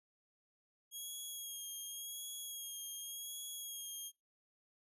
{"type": "tone with vibrato", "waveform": "5% pulse", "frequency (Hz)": 3283, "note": "G#7", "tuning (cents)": -21, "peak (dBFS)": -36, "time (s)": [0.91, 4.12], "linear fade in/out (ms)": 50, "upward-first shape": "sine", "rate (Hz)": 0.89, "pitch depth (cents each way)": 30, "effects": ["noise-tail reverb RT60 0.2 s tail -24 dB re dry", "resampled to 32000 Hz"]}